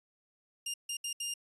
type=tone bursts at uneven times; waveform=15% pulse; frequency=2810 Hz; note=F7; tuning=10 cents sharp; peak=-27 dBFS; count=4; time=0.66-0.74 / 0.89-0.97 / 1.04-1.13 / 1.2-1.34 s; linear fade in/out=5 ms; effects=resampled to 24000 Hz